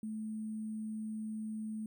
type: tone with sample-and-hold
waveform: sine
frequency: 217.5 Hz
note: A3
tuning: 20 cents flat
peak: -37 dBFS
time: 0.03-1.86 s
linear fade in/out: 2 ms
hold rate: 8820 Hz
effects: none